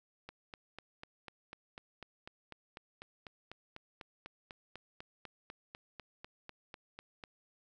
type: click train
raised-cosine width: 0.3 ms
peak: -30 dBFS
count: 29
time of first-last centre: 0.29-7.238 s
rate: 4.03 Hz
effects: none